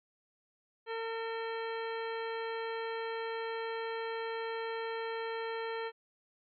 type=harmonic tone with a mistuned harmonic; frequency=453.5 Hz; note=A#4; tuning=48 cents flat; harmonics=1 / 2 / 3 / 4 / 5 / 6 / 7 / 9; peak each=-37 / -42 / -46 / -45 / -50 / -53 / -51 / -55 dBFS; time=0.86-5.92 s; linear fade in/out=50 ms; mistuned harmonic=6; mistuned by=-54 cents; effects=none